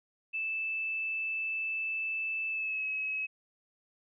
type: tone with pitch glide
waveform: sine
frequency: 2634 to 2565 Hz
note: E7 to E7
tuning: -2 to -48 cents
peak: -31 dBFS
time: 0.33-3.27 s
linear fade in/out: 20 ms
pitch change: -46 cents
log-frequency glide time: 2.49-2.86 s
effects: none